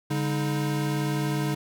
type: tone cluster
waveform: square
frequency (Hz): 143.4 / 203.2 / 312.9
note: D3 / G#3 / D#4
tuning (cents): -41 / -38 / +10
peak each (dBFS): -27 / -35 / -31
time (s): 0.1-1.55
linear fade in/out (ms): 10
effects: none